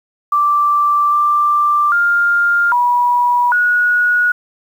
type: tone with pitch steps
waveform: sine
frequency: 1172 / 1180 / 1403 / 971 / 1456 Hz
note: D6 / D6 / F6 / B5 / F#6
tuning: -4 / +8 / +8 / -30 / -28 cents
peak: -10 dBFS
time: 0.32-4.32 s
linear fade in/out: 5 ms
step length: 800 ms
effects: 7-bit